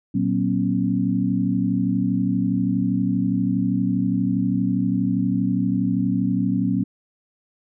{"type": "tone cluster", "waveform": "sine", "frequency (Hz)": [118.5, 187.3, 239.8, 272.2], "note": ["A#2", "F#3", "A#3", "C#4"], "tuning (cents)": [29, 21, 49, -31], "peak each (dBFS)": [-27, -22, -25, -23], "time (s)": [0.14, 6.84], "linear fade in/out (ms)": 10, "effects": []}